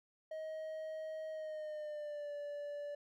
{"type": "tone with pitch glide", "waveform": "triangle", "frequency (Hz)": [630, 581.1], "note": ["D#5", "D5"], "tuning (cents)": [21, -18], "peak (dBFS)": -39, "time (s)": [0.31, 2.95], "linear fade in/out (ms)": 5, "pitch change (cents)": -139, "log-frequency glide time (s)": [1.31, 2.33], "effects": []}